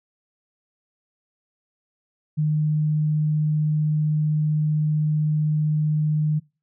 sine tone, 152.6 Hz, D#3, 33 cents flat, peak -18 dBFS, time 2.37-6.4 s, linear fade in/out 20 ms, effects noise-tail reverb RT60 0.3 s tail -24 dB re dry

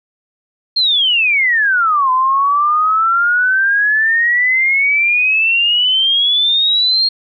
sine exponential two-way sweep, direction down then up, 4268 to 1016 to 4268 Hz, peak -10 dBFS, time 0.76-7.09 s, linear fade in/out 10 ms, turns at 2.11 s, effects none

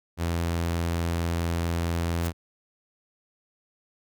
sawtooth tone, 84.5 Hz, E2, 43 cents sharp, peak -21 dBFS, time 0.17-2.33 s, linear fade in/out 50 ms
white noise with exponential growth, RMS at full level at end -33 dBFS, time 2.17-2.27 s, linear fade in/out 5 ms, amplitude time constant 21 ms
effects none

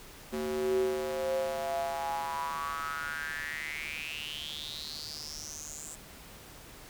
square tone with high-pass filter sweep, 75.6 Hz, D#2, 49 cents flat, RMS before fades -35 dBFS, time 0.32-5.96 s, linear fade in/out 20 ms, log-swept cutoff 290 to 7800 Hz, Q 8.2, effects pink hiss -50 dBFS RMS until 6.89 s

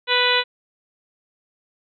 harmonic tone, 493.9 Hz, B4, in tune, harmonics 1 / 2 / 3 / 4 / 5 / 6 / 7 / 8, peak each -24 / -24 / -24 / -24 / -24 / -24 / -24 / -24 dBFS, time 0.07-0.44 s, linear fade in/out 50 ms, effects none

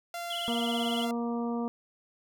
sawtooth tone, 690 Hz, F5, 21 cents flat, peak -31 dBFS, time 0.14-1.11 s, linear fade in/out 2 ms
triangle tone with vibrato, 3136 Hz, G7, in tune, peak -32 dBFS, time 0.3-1.05 s, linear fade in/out 5 ms, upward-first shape sine, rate 18 Hz, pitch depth 140 cents each way
harmonic tone, 235.6 Hz, A#3, 19 cents sharp, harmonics 1 / 2 / 3 / 4 / 5, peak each -30 / -36 / -40 / -42 / -44 dBFS, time 0.48-1.68 s, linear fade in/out 0 ms
effects none

